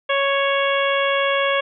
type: harmonic tone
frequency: 554.4 Hz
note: C#5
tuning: in tune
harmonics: 1 / 2 / 3 / 4 / 5 / 6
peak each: -20 / -23 / -25 / -26 / -27 / -28 dBFS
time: 0.09-1.61 s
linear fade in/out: 10 ms
effects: none